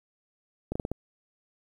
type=slowing click train; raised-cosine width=2 ms; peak=-17 dBFS; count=5; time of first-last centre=0.72-0.916 s; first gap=35 ms; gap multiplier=1.23; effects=9-bit

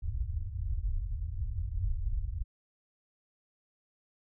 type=low-pass noise; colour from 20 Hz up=pink; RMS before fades=-33 dBFS; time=0.02-2.44 s; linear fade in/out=20 ms; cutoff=100 Hz; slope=48 dB/octave; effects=none

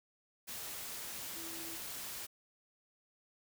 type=tone in noise; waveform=sine; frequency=329.6 Hz; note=E4; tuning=in tune; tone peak=-50 dBFS; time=1.35-1.77 s; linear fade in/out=20 ms; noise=white; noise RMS=-44 dBFS; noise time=0.47-2.27 s; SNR=-9 dB; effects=none

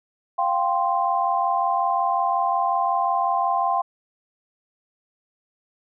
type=chord; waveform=sine; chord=F suspended second; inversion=none; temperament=equal; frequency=698.5 / 784 / 1046.5 Hz; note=F5 / G5 / C6; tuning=0 / 0 / 0 cents; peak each=-24 / -23 / -23 dBFS; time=0.38-3.82 s; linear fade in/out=10 ms; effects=none

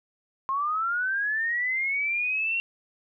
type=linear sweep; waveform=sine; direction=up; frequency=1059 to 2750 Hz; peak=-24 dBFS; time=0.49-2.6 s; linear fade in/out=0 ms; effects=none

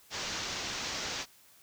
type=low-pass noise; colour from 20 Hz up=white; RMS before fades=-37 dBFS; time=0.1-1.26 s; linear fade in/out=50 ms; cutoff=6500 Hz; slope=48 dB/octave; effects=white hiss -60 dBFS RMS until 1.62 s

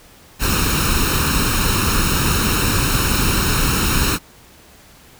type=noise with comb filter; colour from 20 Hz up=pink; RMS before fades=-17 dBFS; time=0.39-4.19 s; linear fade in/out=50 ms; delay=0.74 ms; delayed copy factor=+0.7; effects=pink hiss -46 dBFS RMS until 5.19 s

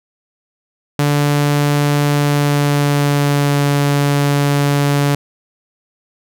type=tone with pitch glide; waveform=sawtooth; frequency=145.3 to 142.97 Hz; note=D3 to D3; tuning=-18 to -46 cents; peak=-8 dBFS; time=0.99-5.15 s; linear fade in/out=2 ms; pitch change=-28 cents; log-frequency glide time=2.11-3.66 s; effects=none

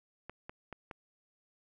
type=clicks; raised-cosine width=0.5 ms; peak=-28 dBFS; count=4; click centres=0.296 / 0.495 / 0.727 / 0.912 s; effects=none

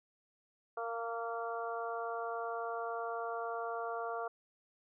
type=harmonic tone with a mistuned harmonic; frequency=230.9 Hz; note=A#3; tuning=16 cents flat; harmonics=2 / 3 / 4 / 5 / 6; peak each=-41 / -40 / -47 / -43 / -45 dBFS; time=0.77-4.28 s; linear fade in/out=5 ms; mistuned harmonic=4; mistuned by=-17 cents; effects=none

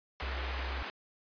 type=band-pass noise; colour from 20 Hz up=white; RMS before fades=-41 dBFS; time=0.2-0.9 s; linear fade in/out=0 ms; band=290 to 2200 Hz; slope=12 dB/octave
type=tone with vibrato; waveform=sine; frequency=65 Hz; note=C2; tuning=11 cents flat; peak=-35 dBFS; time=0.22-0.83 s; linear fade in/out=5 ms; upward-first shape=sine; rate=15 Hz; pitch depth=44 cents each way
effects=resampled to 11025 Hz

